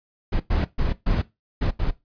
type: noise bursts at uneven times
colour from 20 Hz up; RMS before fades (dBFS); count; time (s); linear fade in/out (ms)
brown; -21; 6; 0.32-0.4 / 0.5-0.65 / 0.78-0.93 / 1.06-1.22 / 1.61-1.71 / 1.79-1.91; 10
effects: noise-tail reverb RT60 0.2 s tail -17 dB re dry + resampled to 11025 Hz